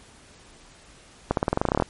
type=accelerating click train; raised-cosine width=1 ms; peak=-6 dBFS; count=14; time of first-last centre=1.31-1.823 s; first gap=62 ms; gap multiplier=0.92; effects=pink hiss -51 dBFS RMS until 1.89 s + MP3 48 kbps